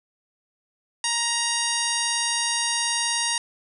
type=harmonic tone; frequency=939 Hz; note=A#5; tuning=12 cents sharp; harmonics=1 / 2 / 3 / 4 / 5 / 6 / 7 / 9 / 10; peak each=-31 / -31 / -31 / -31 / -31 / -31 / -31 / -31 / -31 dBFS; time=1.04-3.38 s; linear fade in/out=2 ms; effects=none